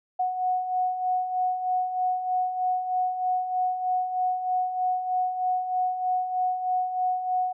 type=beating tone pair; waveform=sine; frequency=733 / 736.2 Hz; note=F#5 / F#5; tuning=-16 / -9 cents; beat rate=3.2 Hz; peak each=-32 / -24 dBFS; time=0.19-7.53 s; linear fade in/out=10 ms; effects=none